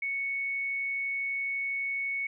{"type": "tone", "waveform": "sine", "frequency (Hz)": 2217, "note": "C#7", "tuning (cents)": 0, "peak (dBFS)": -29, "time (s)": [0.02, 2.27], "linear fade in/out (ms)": 5, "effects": []}